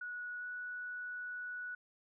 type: tone with pitch glide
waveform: sine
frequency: 1464 to 1473.3 Hz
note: F#6 to F#6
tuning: -19 to -8 cents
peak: -40 dBFS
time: 0.01-1.75 s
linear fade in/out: 5 ms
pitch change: +11 cents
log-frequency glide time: 0.39-0.44 s
effects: none